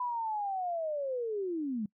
sine linear sweep, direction down, 1001 to 199.3 Hz, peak -31 dBFS, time 0-1.86 s, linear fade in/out 5 ms, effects noise-tail reverb RT60 0.1 s tail -24 dB re dry

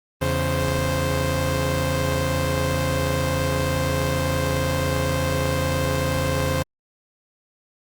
sawtooth tone cluster, 83.4 / 138.3 / 523 Hz, E2 / C#3 / C5, +21 / -4 / -1 cents, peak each -21 dBFS, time 0.21-6.63 s, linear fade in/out 10 ms, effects Opus 32 kbps

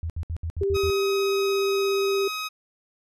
sine tone bursts, 82.41 Hz, E2, in tune, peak -26 dBFS, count 7, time 0.03-0.902 s, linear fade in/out 0 ms, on 68 ms, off 66 ms
sine tone with vibrato, 394.4 Hz, G4, 11 cents sharp, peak -21 dBFS, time 0.61-2.28 s, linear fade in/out 5 ms, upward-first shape sine, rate 17 Hz, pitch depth 9 cents each way
15% pulse tone, 1264 Hz, D#6, 27 cents sharp, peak -22 dBFS, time 0.74-2.49 s, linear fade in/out 20 ms
effects low-pass 11000 Hz 12 dB/octave

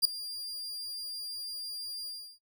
40% pulse tone with ADSR envelope, 4802 Hz, D8, 38 cents sharp, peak -16 dBFS, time 0.02-2.39 s, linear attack 31 ms, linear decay 3 ms, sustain -19 dB, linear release 320 ms, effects noise-tail reverb RT60 0.1 s tail -21 dB re dry

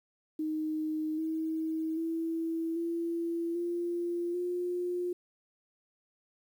sine tone with pitch steps, 311.1 / 319.5 / 328.1 / 336.9 / 346 / 355.3 Hz, D#4 / D#4 / E4 / E4 / F4 / F4, 0 / +46 / -8 / +38 / -16 / +30 cents, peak -30 dBFS, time 0.39-5.13 s, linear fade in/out 5 ms, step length 790 ms, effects 10-bit

